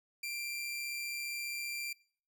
sawtooth tone with amplitude modulation, 2367 Hz, D7, 13 cents sharp, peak -32 dBFS, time 0.23-1.93 s, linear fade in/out 5 ms, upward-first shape sine, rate 135 Hz, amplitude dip 30%, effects noise-tail reverb RT60 0.5 s tail -23 dB re dry

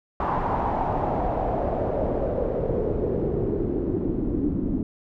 pink noise with low-pass filter sweep, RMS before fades -25 dBFS, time 0.2-4.83 s, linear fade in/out 2 ms, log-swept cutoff 1000 to 270 Hz, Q 3.8, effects none

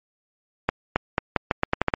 accelerating click train, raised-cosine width 0.5 ms, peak -4 dBFS, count 10, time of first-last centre 0.69-1.939 s, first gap 270 ms, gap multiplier 0.82, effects MP3 32 kbps

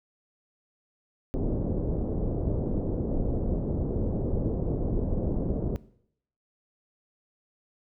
pink low-pass noise, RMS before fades -28 dBFS, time 1.34-5.76 s, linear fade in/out 0 ms, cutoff 520 Hz, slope 24 dB/octave, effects noise-tail reverb RT60 0.7 s tail -19 dB re dry

